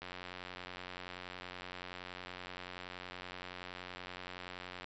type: click train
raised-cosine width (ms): 0.3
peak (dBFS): -28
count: 438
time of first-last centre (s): 0.02-4.843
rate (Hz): 90.6
effects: resampled to 16000 Hz